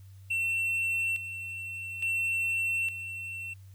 triangle tone with tremolo, 2702 Hz, E7, 42 cents sharp, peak -25 dBFS, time 0.3-3.54 s, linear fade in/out 10 ms, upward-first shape square, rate 0.58 Hz, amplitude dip 65%, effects added 96 Hz sine -47 dBFS peak until 3.74 s + white hiss -66 dBFS RMS until 3.74 s

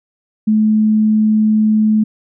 sine tone, 215.6 Hz, A3, 35 cents flat, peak -9 dBFS, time 0.47-2.04 s, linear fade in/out 10 ms, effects none

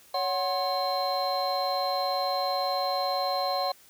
triangle tone cluster, 560 / 742 / 1066 / 4124 Hz, C#5 / F#5 / C6 / C8, +18 / +5 / +32 / -26 cents, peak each -29 / -27 / -31 / -32 dBFS, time 0.14-3.72 s, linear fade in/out 5 ms, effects white hiss -56 dBFS RMS until 3.89 s

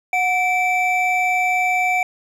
triangle tone pair together, 733 / 2323 Hz, F#5 / D7, -16 / -20 cents, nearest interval octave + minor sixth, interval 1996 cents, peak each -17 dBFS, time 0.13-2.03 s, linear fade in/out 2 ms, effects none

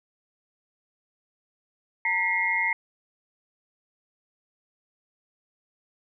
sine tone cluster, 915 / 1944 / 2132 Hz, A#5 / B6 / C7, -32 / -28 / +32 cents, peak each -30 / -28 / -24 dBFS, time 2.05-2.73 s, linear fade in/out 2 ms, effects none

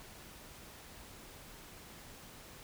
silence, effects pink hiss -53 dBFS RMS until 2.63 s

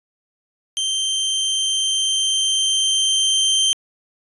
sawtooth tone with level ramp, 3136 Hz, G7, in tune, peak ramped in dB -16 to -11 dBFS, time 0.77-3.73 s, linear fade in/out 0 ms, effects resampled to 24000 Hz

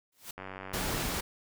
white noise with exponential growth, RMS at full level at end -38 dBFS, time 0.12-0.31 s, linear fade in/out 5 ms, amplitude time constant 41 ms
click train, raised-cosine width 0.5 ms, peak -26 dBFS, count 63, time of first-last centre 0.38-1.032 s, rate 95.1 Hz
pink noise, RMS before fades -33 dBFS, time 0.73-1.21 s, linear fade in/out 10 ms
effects none

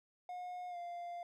triangle tone with pitch glide, 720 to 696.7 Hz, F#5 to F5, -47 to -4 cents, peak -40 dBFS, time 0.29-1.23 s, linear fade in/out 2 ms, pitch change -57 cents, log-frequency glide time 0.69-0.77 s, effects none

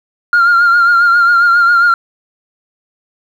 sine tone with vibrato, 1399 Hz, F6, 3 cents sharp, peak -4 dBFS, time 0.33-1.94 s, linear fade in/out 2 ms, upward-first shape triangle, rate 7.4 Hz, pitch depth 48 cents each way, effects tanh soft clip ceiling -4 dBFS + 7-bit

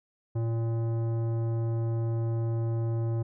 sine tone with tanh clipping, 114.7 Hz, A#2, 28 cents flat, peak -28 dBFS, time 0.35-3.23 s, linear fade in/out 10 ms, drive 14 dB, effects none

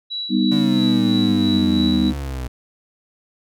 sine tone with tremolo, 3919 Hz, B7, 14 cents flat, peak -23 dBFS, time 0.1-2.11 s, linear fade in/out 20 ms, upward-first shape sine, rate 3 Hz, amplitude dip 55%
sine chord, G augmented, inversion none, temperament equal, 196 / 246.9 / 311.1 Hz, G3 / B3 / D#4, 0 / 0 / 0 cents, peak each -19 / -18 / -20 dBFS, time 0.29-2.14 s, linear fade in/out 50 ms
35% pulse exponential sweep, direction down, 147.7 to 61.74 Hz, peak -23 dBFS, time 0.51-2.48 s, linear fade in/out 10 ms
effects none

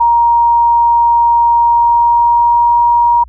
sine tone with pitch glide, 940 to 948.7 Hz, A#5 to A#5, +14 to +30 cents, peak -6 dBFS, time 0-3.24 s, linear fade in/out 10 ms, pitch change +16 cents, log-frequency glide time 1.56-2.79 s, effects added 60 Hz sine -33 dBFS peak until 3.28 s

